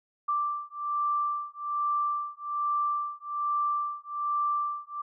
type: beating tone pair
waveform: sine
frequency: 1174.7 / 1175.9 Hz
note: D6 / D6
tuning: 0 / +2 cents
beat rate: 1.2 Hz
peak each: -30 dBFS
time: 0.28-5.02 s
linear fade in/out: 10 ms
effects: none